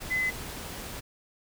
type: tone in noise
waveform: sine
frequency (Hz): 2026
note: B6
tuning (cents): +44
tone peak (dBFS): -25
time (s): 0.1-0.31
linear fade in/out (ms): 20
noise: pink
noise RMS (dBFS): -39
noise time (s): 0-1.01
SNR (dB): +11
effects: none